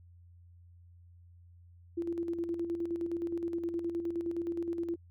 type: tone with tremolo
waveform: sine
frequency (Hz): 339.7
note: F4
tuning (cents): -48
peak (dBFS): -30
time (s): 1.97-4.96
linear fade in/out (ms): 10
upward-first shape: square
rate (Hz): 9.6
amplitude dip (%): 50
effects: added 87 Hz sine -54 dBFS peak until 5.1 s